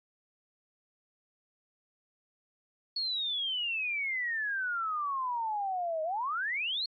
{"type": "exponential two-way sweep", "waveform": "sine", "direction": "down then up", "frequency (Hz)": [4400, 619, 4400], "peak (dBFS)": -30, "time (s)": [2.96, 6.86], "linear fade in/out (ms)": 5, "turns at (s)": 6.03, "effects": ["AAC 32 kbps"]}